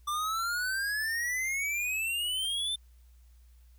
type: exponential sweep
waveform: square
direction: up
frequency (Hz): 1174.7 to 3590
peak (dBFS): -30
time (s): 0.07-2.76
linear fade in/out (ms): 10
effects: added 60 Hz sine -54 dBFS peak until 3.78 s + white hiss -71 dBFS RMS until 3.78 s